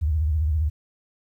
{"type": "tone with vibrato", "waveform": "sine", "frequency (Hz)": 77, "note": "D#2", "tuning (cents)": -17, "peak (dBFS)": -19, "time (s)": [0.01, 0.7], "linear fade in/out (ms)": 20, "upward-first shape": "sine", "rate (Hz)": 15, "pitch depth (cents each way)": 140, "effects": ["10-bit"]}